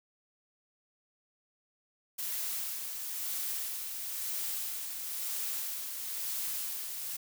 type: noise with tremolo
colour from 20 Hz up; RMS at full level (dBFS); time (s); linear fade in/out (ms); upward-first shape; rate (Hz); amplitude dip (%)
blue; -35; 2.18-7.17; 10; sine; 1; 40
effects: none